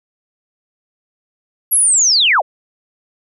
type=linear sweep; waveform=sine; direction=down; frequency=11560 to 466.4 Hz; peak=-9 dBFS; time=1.71-2.42 s; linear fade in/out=20 ms; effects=none